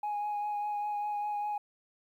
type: tone with vibrato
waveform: sine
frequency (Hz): 830.6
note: G#5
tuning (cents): 0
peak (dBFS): -29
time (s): 0.03-1.58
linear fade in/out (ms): 5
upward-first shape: triangle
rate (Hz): 5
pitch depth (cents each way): 19
effects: tanh soft clip ceiling -29 dBFS + 11-bit